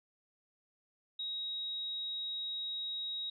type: tone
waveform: sine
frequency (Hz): 3800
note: A#7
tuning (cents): +33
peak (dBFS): -36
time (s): 1.19-3.3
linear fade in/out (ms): 5
effects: none